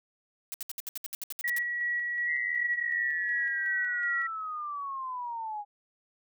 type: noise bursts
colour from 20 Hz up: blue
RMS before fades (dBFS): -36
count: 13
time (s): 0.52-1.585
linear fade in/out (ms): 0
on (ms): 21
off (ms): 66
type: tone with tremolo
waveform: sine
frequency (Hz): 1925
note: B6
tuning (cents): -45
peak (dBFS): -27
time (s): 1.44-4.27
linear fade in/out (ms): 5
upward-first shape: square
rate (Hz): 2.7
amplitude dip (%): 25
type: linear sweep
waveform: sine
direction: down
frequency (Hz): 2100 to 814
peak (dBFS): -33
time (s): 2.26-5.65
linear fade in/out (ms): 50
effects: none